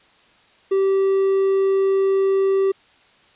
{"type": "tone", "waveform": "triangle", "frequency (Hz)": 388, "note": "G4", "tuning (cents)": -18, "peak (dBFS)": -13, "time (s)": [0.71, 2.72], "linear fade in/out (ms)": 10, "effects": ["white hiss -54 dBFS RMS until 3.35 s", "resampled to 8000 Hz"]}